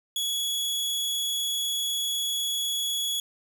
sawtooth tone, 3368 Hz, G#7, 24 cents sharp, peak -23 dBFS, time 0.16-3.2 s, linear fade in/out 2 ms, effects none

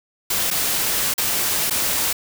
white noise with dropouts, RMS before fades -21 dBFS, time 0.3-2.13 s, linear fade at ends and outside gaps 5 ms, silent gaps 0.504-0.51 / 1.139-1.179 / 1.699-1.707 s, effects none

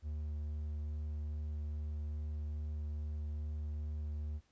triangle tone, 75.2 Hz, D2, 42 cents sharp, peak -35 dBFS, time 0.02-4.41 s, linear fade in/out 50 ms, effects pink hiss -74 dBFS RMS until 4.51 s + resampled to 16000 Hz

